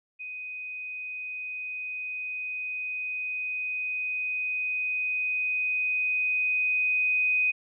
sine tone with level ramp, 2500 Hz, D#7, 8 cents sharp, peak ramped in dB -35 to -21 dBFS, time 0.19-7.52 s, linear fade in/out 20 ms, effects none

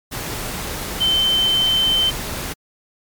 sine tone in noise, 3087 Hz, G7, 27 cents flat, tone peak -14 dBFS, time 1-2.11 s, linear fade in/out 20 ms, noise pink, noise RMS -27 dBFS, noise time 0.11-2.54 s, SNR +10 dB, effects MP3 96 kbps

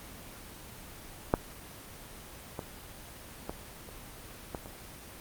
clicks, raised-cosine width 1 ms, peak -8 / -21 / -19 / -30 / -20 / -30 dBFS, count 6, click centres 1.339 / 2.592 / 3.495 / 3.89 / 4.548 / 4.659 s, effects pink hiss -47 dBFS RMS until 5.2 s + Opus 24 kbps

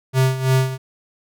square tone with tremolo, 131.1 Hz, C3, 4 cents sharp, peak -13 dBFS, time 0.13-0.78 s, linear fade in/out 50 ms, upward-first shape sine, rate 3 Hz, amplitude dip 75%, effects none

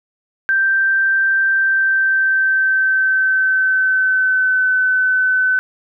sine tone with pitch glide, 1568 to 1514.6 Hz, G6 to F#6, 0 to +40 cents, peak -12 dBFS, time 0.49-5.59 s, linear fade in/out 0 ms, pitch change -60 cents, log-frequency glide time 1.51-4.71 s, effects none

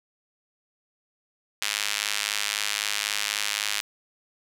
sawtooth tone with high-pass filter, 103.83 Hz, G#2, in tune, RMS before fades -28 dBFS, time 1.62-3.81 s, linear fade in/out 0 ms, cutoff 2500 Hz, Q 0.92, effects low-pass 12000 Hz 12 dB/octave

